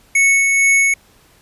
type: tone with tremolo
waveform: square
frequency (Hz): 2210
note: C#7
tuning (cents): -6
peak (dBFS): -10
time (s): 0.15-0.94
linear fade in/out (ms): 5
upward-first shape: sine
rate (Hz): 2.2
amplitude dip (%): 30
effects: pink hiss -51 dBFS RMS until 1.41 s + resampled to 32000 Hz

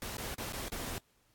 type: noise with dropouts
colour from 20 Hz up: pink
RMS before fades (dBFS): -40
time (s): 0.02-0.98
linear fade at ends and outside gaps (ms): 0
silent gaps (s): 0.169-0.182 / 0.344-0.382 / 0.524-0.532 / 0.683-0.72
effects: pink hiss -71 dBFS RMS until 1.34 s + AAC 64 kbps

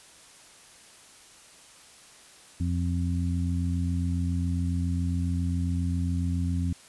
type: harmonic tone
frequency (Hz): 87.31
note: F2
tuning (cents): 0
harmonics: 1 / 2 / 3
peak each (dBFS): -26 / -31 / -33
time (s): 2.6-6.73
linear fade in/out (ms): 5
effects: white hiss -52 dBFS RMS until 6.88 s + resampled to 24000 Hz

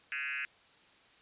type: tone with frequency modulation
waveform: sine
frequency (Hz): 2093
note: C7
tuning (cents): 0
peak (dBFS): -34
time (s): 0.12-0.45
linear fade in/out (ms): 0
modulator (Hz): 139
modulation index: 4.4
effects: white hiss -62 dBFS RMS until 1.21 s + resampled to 8000 Hz

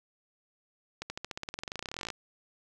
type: accelerating click train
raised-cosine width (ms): 0.2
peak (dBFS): -19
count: 28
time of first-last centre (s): 1.02-2.102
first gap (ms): 80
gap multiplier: 0.94
effects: none

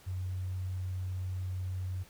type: tone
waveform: sine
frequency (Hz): 92.5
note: F#2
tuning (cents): 0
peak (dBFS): -33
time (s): 0.06-2.04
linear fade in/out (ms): 20
effects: pink hiss -58 dBFS RMS until 2.09 s

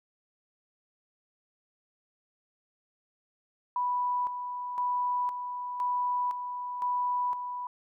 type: tone with tremolo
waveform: sine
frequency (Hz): 986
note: B5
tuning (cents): -3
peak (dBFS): -26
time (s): 3.76-7.67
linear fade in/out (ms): 2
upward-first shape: square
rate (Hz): 0.98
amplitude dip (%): 55
effects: none

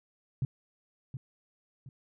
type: tone with echo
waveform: sine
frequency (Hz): 130.2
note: C3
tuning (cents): -8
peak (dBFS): -26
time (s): 0.42-0.45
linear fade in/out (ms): 2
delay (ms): 720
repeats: 2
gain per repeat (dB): -9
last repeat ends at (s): 1.89
effects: none

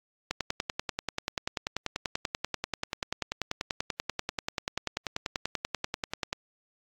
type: click train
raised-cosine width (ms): 0.2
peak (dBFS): -12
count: 63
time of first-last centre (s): 0.31-6.329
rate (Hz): 10.3
effects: AAC 64 kbps

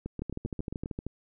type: two click trains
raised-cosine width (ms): 3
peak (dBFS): -22 / -21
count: 7 / 12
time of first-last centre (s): 0.06-0.859 / 0.22-1.066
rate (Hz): 7.51 / 13
effects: none

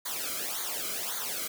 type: noise with flanger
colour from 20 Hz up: white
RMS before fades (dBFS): -34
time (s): 0.05-1.48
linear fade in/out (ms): 10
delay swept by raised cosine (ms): 0.37 to 1.13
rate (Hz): 1.8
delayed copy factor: -0.85
effects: none

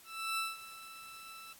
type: tone with ADSR envelope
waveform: 20% pulse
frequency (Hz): 1324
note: E6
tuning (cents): +7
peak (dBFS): -27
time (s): 0.04-1.53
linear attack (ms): 340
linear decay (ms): 190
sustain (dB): -16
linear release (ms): 3
effects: white hiss -58 dBFS RMS until 1.59 s + AAC 64 kbps

